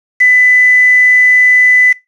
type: tone with quantisation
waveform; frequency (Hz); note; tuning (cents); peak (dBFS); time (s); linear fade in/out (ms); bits
sine; 1999; B6; +20; -4; 0.2-1.93; 10; 4
effects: noise-tail reverb RT60 0.2 s tail -20 dB re dry + low-pass 7000 Hz 12 dB/octave